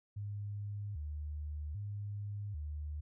sine tone with vibrato, 87.7 Hz, F2, 8 cents sharp, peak -38 dBFS, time 0.16-3.01 s, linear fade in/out 10 ms, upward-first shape square, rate 0.63 Hz, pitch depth 270 cents each way, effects none

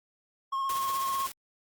triangle tone with vibrato, 1081 Hz, C#6, 44 cents flat, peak -26 dBFS, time 0.52-1.27 s, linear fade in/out 10 ms, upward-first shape triangle, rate 16 Hz, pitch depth 28 cents each way
white noise with tremolo, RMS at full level -37 dBFS, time 0.69-1.32 s, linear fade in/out 5 ms, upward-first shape sine, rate 16 Hz, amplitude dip 45%
effects Opus 48 kbps

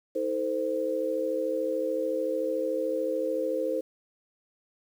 sine tone cluster, 318.9 / 445.4 / 519 Hz, D#4 / A4 / C5, +43 / +21 / -14 cents, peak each -33 / -32 / -28 dBFS, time 0.15-3.81 s, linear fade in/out 10 ms, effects 9-bit

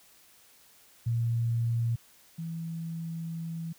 sine tone pair in turn, 116.54 / 164.81 Hz, A#2 / E3, 0 / 0 cents, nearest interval tritone, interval 600 cents, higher second, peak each -25 / -33 dBFS, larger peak first, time 1.06-1.96 / 2.38-3.73 s, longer second, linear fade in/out 10 ms, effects white hiss -59 dBFS RMS until 3.78 s

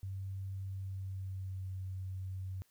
sine tone with pitch glide, 96.3 to 94.1 Hz, G2 to F#2, -30 to +30 cents, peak -38 dBFS, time 0.03-2.62 s, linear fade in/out 0 ms, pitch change -40 cents, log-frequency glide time 0.71-1.72 s, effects white hiss -72 dBFS RMS until 2.7 s

